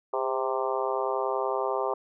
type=harmonic tone with a mistuned harmonic; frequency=130.81 Hz; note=C3; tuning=in tune; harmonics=3 / 4 / 5 / 6 / 7 / 8 / 9; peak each=-31 / -32 / -33 / -34 / -34 / -35 / -36 dBFS; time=0.13-1.94 s; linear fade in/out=5 ms; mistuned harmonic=3; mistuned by=+43 cents; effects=none